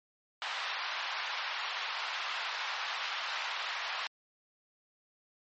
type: band-pass noise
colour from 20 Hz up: pink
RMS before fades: -37 dBFS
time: 0.42-4.07 s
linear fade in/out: 0 ms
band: 870 to 4300 Hz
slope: 24 dB/octave
effects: MP3 32 kbps